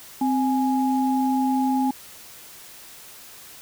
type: tone pair together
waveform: sine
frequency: 260.8 / 833 Hz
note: C4 / G#5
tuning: -5 / +5 cents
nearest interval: octave + minor sixth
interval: 2010 cents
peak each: -20 / -24 dBFS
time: 0.21-1.91 s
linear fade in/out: 5 ms
effects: white hiss -44 dBFS RMS until 3.61 s